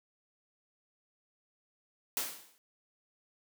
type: noise with exponential decay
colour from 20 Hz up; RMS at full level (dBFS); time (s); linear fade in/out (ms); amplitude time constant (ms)
white; -31; 2.17-2.58; 0; 89
effects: high-pass 200 Hz 12 dB/octave